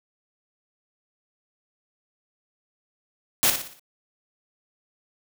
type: noise with echo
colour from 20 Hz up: white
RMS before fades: -19 dBFS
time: 3.43-3.5 s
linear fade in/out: 0 ms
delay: 59 ms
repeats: 5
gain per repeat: -7 dB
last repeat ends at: 3.795 s
effects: none